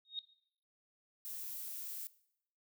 sine tone with exponential growth, 3729 Hz, A#7, in tune, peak -33 dBFS, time 0.05-0.19 s, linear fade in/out 1 ms, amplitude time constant 30 ms
violet noise, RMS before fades -44 dBFS, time 1.25-2.07 s, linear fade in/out 0 ms
effects noise-tail reverb RT60 0.7 s tail -19 dB re dry

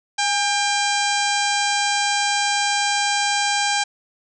harmonic tone with a mistuned harmonic, 796 Hz, G5, 26 cents sharp, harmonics 1 / 2 / 3 / 4 / 5 / 6 / 7 / 8 / 9 / 10, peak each -22 / -25 / -27 / -28 / -29 / -30 / -30 / -31 / -32 / -32 dBFS, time 0.18-3.84 s, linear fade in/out 10 ms, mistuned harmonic 1, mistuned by +52 cents, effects none

